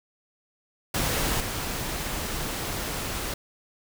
pink noise with level steps, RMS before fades -26 / -31 dBFS, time 0.94-3.34 s, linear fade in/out 5 ms, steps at 1.4 s, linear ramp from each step 5 ms, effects none

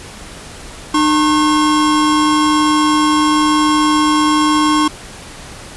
square tone pair together, 303.5 / 1082.7 Hz, D#4 / C#6, -43 / -41 cents, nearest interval octave + minor seventh, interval 2202 cents, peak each -13 / -15 dBFS, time 0.94-4.88 s, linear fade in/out 5 ms, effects pink hiss -33 dBFS RMS until 5.76 s + resampled to 24000 Hz

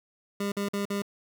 25% pulse tone bursts, 201.4 Hz, G3, 47 cents sharp, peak -24 dBFS, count 4, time 0.4-1.021 s, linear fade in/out 5 ms, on 120 ms, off 47 ms, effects none

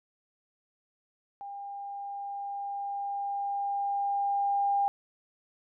sine tone with level ramp, 802 Hz, G5, 39 cents sharp, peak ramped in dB -38 to -23 dBFS, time 1.41-4.88 s, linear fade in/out 0 ms, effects none

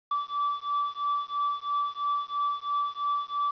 triangle beating tone pair, 1157 / 1160 Hz, D6 / D6, -26 / -22 cents, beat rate 3 Hz, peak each -28 dBFS, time 0.11-3.51 s, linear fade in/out 5 ms, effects resampled to 11025 Hz + 9-bit

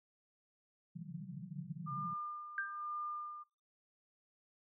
white band-pass noise, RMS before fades -46 dBFS, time 0.95-2.14 s, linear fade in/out 10 ms, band 130 to 190 Hz, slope 96 dB/octave
sine tone with tremolo, 1203 Hz, D6, 41 cents sharp, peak -38 dBFS, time 1.86-3.44 s, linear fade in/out 20 ms, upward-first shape sine, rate 1.1 Hz, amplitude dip 65%
sine tone with exponential decay, 1583 Hz, G6, 17 cents sharp, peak -32 dBFS, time 2.58-2.86 s, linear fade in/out 1 ms, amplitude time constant 60 ms
effects noise-tail reverb RT60 0.4 s tail -26 dB re dry

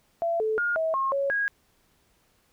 sine tone with pitch steps, 675 / 436.4 / 1422 / 644 / 1076 / 555 / 1643 Hz, E5 / A4 / F6 / E5 / C6 / C#5 / G#6, +41 / -14 / +31 / -41 / +48 / +2 / -19 cents, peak -23 dBFS, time 0.22-1.48 s, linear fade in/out 0 ms, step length 180 ms, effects pink hiss -66 dBFS RMS until 2.52 s

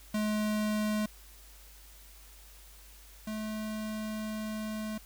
square tone pair in turn, 212.7 / 215.8 Hz, G#3 / A3, +42 / -33 cents, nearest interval unison, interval 25 cents, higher second, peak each -29 / -35 dBFS, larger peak first, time 0.14-1.06 / 3.27-4.98 s, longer second, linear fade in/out 5 ms, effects added 50 Hz sine -53 dBFS peak until 5.05 s + white hiss -56 dBFS RMS until 5.05 s

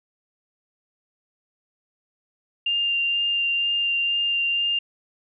sine tone with vibrato, 2794 Hz, F7, in tune, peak -20 dBFS, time 2.66-4.79 s, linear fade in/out 5 ms, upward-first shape sine, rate 2.1 Hz, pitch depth 9 cents each way, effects none

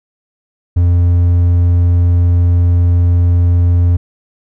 triangle tone, 87.31 Hz, F2, in tune, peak -5 dBFS, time 0.76-3.97 s, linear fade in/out 10 ms, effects none

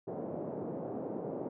white band-pass noise, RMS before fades -39 dBFS, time 0.07-1.49 s, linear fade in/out 10 ms, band 140 to 600 Hz, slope 24 dB/octave, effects none

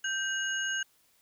sine tone cluster, 1565 / 2886 / 6540 Hz, G6 / F#7 / G#8, -3 / -44 / -28 cents, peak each -31 / -35 / -38 dBFS, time 0.04-0.83 s, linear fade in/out 5 ms, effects white hiss -67 dBFS RMS until 1.21 s

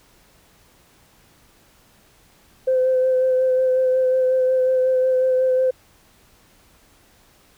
sine tone with vibrato, 515 Hz, C5, 28 cents flat, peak -14 dBFS, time 2.67-5.71 s, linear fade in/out 10 ms, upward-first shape sine, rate 5.5 Hz, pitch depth 17 cents each way, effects tanh soft clip ceiling -10 dBFS + pink hiss -55 dBFS RMS until 7.57 s

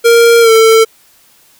square tone with pitch glide, 466.2 to 447 Hz, A#4 to A4, 0 to +27 cents, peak -4 dBFS, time 0.04-0.85 s, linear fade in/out 20 ms, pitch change -73 cents, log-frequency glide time 0.41-0.51 s, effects white hiss -47 dBFS RMS until 1.59 s

